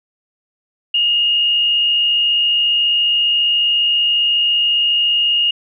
sine tone with frequency modulation, 2851 Hz, F7, 35 cents sharp, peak -12 dBFS, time 0.94-5.51 s, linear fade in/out 5 ms, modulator 67.3 Hz, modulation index 0.69, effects none

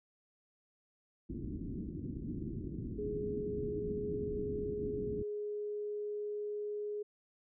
white low-pass noise, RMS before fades -41 dBFS, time 1.29-5.23 s, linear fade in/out 10 ms, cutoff 340 Hz, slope 48 dB/octave
sine tone, 416.8 Hz, G#4, 6 cents sharp, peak -36 dBFS, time 2.98-7.03 s, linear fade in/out 10 ms
effects none

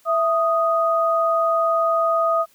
sine tone pair together, 661.8 / 1244 Hz, E5 / D#6, +7 / -1 cents, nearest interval major seventh, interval 1092 cents, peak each -19 dBFS, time 0.05-2.46 s, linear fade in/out 50 ms, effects white hiss -57 dBFS RMS until 2.54 s

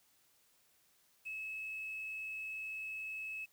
sine tone with quantisation, 2589 Hz, E7, 32 cents flat, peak -40 dBFS, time 1.25-3.46 s, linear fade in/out 20 ms, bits 10, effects white hiss -71 dBFS RMS until 3.52 s

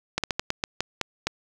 slowing click train, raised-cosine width 0.2 ms, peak -7 dBFS, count 9, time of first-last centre 0.18-1.27 s, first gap 57 ms, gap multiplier 1.24, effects 7-bit

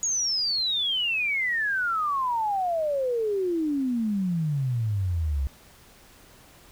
sine exponential sweep, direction down, 6790 to 65.4 Hz, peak -23 dBFS, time 0.03-5.47 s, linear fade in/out 0 ms, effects pink hiss -53 dBFS RMS until 6.71 s

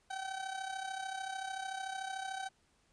30% pulse tone with amplitude modulation, 767 Hz, G5, 38 cents flat, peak -33 dBFS, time 0.1-2.49 s, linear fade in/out 10 ms, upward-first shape sine, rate 33.5 Hz, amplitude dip 65%, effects pink hiss -72 dBFS RMS until 2.92 s + resampled to 22050 Hz

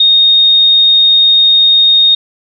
sine tone, 3706 Hz, A#7, 11 cents flat, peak -4 dBFS, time 0-2.15 s, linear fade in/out 5 ms, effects none

